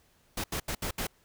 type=noise bursts at uneven times; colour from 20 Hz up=pink; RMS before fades=-33 dBFS; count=5; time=0.37-0.44 / 0.52-0.6 / 0.68-0.75 / 0.82-0.91 / 0.98-1.07 s; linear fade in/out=5 ms; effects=pink hiss -66 dBFS RMS until 1.24 s